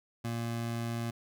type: tone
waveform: 25% pulse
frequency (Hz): 116.54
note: A#2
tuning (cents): 0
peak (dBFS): -29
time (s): 0.24-1.11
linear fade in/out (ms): 10
effects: none